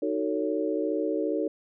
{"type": "chord", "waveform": "sine", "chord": "D# half-diminished seventh", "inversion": "none", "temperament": "just", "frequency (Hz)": [311.1, 373.4, 448, 560], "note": ["D#4", "F#4", "A4", "C#5"], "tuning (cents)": [0, 16, 31, 18], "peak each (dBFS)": [-29, -32, -30, -32], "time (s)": [0.02, 1.48], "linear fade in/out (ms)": 5, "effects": []}